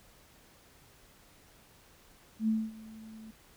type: tone with ADSR envelope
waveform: sine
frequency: 220 Hz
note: A3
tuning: in tune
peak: -24 dBFS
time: 2.39-3.31 s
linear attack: 89 ms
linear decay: 230 ms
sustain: -21 dB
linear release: 4 ms
effects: pink hiss -60 dBFS RMS until 3.56 s